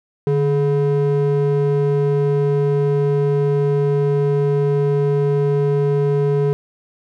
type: ring-modulated tone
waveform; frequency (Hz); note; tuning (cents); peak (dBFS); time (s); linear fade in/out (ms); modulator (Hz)
triangle; 284.8; C#4; +47; -9; 0.27-6.53; 0; 137
effects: none